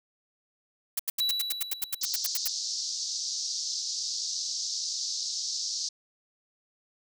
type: noise bursts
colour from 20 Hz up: blue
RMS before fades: -28 dBFS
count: 15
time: 0.97-2.478 s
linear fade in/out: 5 ms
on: 24 ms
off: 82 ms
type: tone with exponential decay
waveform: triangle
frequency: 3932 Hz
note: B7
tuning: 8 cents flat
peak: -22 dBFS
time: 1.2-2.58 s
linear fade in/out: 5 ms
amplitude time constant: 300 ms
type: band-pass noise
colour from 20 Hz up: pink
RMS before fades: -33 dBFS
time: 2.01-5.89 s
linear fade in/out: 5 ms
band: 4400 to 6400 Hz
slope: 48 dB/octave
effects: none